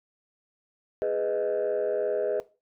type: chord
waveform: sine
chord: G# minor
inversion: none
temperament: just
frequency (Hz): 415.3 / 498.4 / 623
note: G#4 / B4 / D#5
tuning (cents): 0 / +16 / +2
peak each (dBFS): -27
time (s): 1.02-2.4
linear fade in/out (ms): 0
effects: noise-tail reverb RT60 0.3 s tail -19 dB re dry + tanh soft clip ceiling -20 dBFS